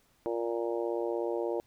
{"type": "harmonic tone", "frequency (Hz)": 116.54, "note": "A#2", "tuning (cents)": 0, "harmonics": [3, 4, 5, 6, 7, 8], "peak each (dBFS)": [-33, -34, -36, -45, -43, -45], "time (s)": [0.26, 1.6], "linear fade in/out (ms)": 0, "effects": ["pink hiss -68 dBFS RMS until 1.66 s"]}